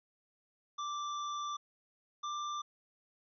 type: tone pair in turn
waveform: square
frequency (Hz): 1174.7 / 1183.6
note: D6 / D6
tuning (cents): 0 / +13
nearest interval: unison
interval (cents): 13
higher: second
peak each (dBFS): -37 / -37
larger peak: neither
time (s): 0.78-1.57 / 2.23-2.62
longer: first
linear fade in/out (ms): 10
effects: resampled to 16000 Hz